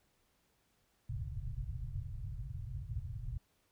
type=low-pass noise; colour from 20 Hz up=white; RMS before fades=-41 dBFS; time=1.09-3.38 s; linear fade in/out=5 ms; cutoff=140 Hz; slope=96 dB/octave; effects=pink hiss -75 dBFS RMS until 3.71 s